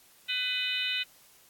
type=harmonic tone with a mistuned harmonic; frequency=500 Hz; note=B4; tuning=21 cents sharp; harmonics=3 / 4 / 5 / 6 / 7 / 8; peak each=-39 / -38 / -33 / -33 / -35 / -38 dBFS; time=0.28-1.04 s; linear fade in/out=20 ms; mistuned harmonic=7; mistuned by=+70 cents; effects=white hiss -59 dBFS RMS until 1.49 s + AAC 64 kbps